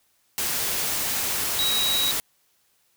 sine tone in noise, 3839 Hz, B7, 50 cents flat, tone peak -22 dBFS, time 1.59-2.11 s, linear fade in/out 0 ms, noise white, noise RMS -26 dBFS, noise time 0.38-2.2 s, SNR +1 dB, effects white hiss -66 dBFS RMS until 2.96 s

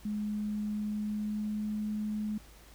sine tone with pitch glide, 210 to 212.2 Hz, G#3 to G#3, +19 to +38 cents, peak -31 dBFS, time 0.05-2.38 s, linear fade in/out 5 ms, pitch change +19 cents, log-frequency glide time 0.59-1.9 s, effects added 52 Hz sine -54 dBFS peak until 2.74 s + pink hiss -57 dBFS RMS until 2.74 s

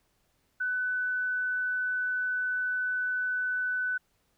sine tone, 1499 Hz, F#6, 22 cents sharp, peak -27 dBFS, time 0.6-3.98 s, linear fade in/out 10 ms, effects pink hiss -72 dBFS RMS until 4.37 s

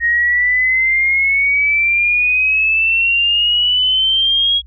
sine exponential sweep, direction up, 1864.7 to 3322 Hz, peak -11 dBFS, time 0-4.62 s, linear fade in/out 50 ms, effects added 60 Hz sine -37 dBFS peak until 4.66 s

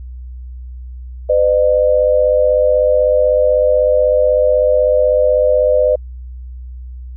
sine tone pair together, 507.9 / 604 Hz, B4 / D5, +48 / +48 cents, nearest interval minor third, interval 300 cents, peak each -12 dBFS, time 1.29-5.96 s, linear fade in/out 10 ms, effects added 62 Hz sine -27 dBFS peak until 7.16 s

